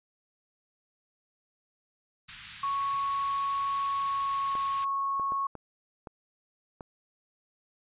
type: band-stop noise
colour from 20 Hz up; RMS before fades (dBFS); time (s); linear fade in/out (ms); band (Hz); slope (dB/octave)
white; -39; 2.28-4.85; 10; 170 to 1300; 24
type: tone with pitch glide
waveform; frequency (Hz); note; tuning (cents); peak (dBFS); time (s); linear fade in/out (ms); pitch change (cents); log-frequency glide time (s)
sine; 1108.7 to 1101; C#6 to C#6; 0 to -12; -27; 2.63-5.47; 5; -12; 3.87-4.63
type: clicks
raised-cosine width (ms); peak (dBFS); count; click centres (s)
1; -27; 6; 4.553 / 5.197 / 5.321 / 5.553 / 6.072 / 6.808
effects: resampled to 8000 Hz